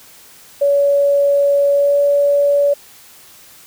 sine tone with pitch glide, 566 to 570.9 Hz, C#5 to D5, +36 to -49 cents, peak -10 dBFS, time 0.61-2.74 s, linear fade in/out 10 ms, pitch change +15 cents, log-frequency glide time 1.74-1.98 s, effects white hiss -43 dBFS RMS until 3.66 s

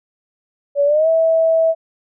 sine tone with pitch glide, 570 to 651 Hz, C#5 to E5, +48 to -22 cents, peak -11 dBFS, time 0.75-1.75 s, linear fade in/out 50 ms, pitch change +230 cents, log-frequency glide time 0.85-1.08 s, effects none

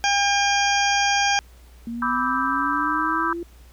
harmonic tone, 804 Hz, G5, 44 cents sharp, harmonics 1 / 2 / 3 / 4 / 6 / 7 / 8, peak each -21 / -24 / -26 / -27 / -29 / -29 / -30 dBFS, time 0.04-1.39 s, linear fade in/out 0 ms
sine exponential sweep, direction up, 230.3 to 345.6 Hz, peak -27 dBFS, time 1.87-3.43 s, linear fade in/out 2 ms
sine chord, E minor seventh, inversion second, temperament equal with one note detuned, 987.8 / 1174.7 / 1298.1 / 1568 Hz, B5 / D6 / E6 / G6, 0 / 0 / -27 / 0 cents, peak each -26 dBFS, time 2.02-3.33 s, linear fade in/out 2 ms
effects added 60 Hz sine -45 dBFS peak until 3.72 s + pink hiss -55 dBFS RMS until 3.72 s

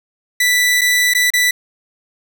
sawtooth tone with dropouts, 1975.5 Hz, B6, in tune, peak -8 dBFS, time 0.4-1.51 s, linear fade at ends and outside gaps 5 ms, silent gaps 0.811-0.815 / 1.137-1.148 / 1.304-1.336 s, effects none

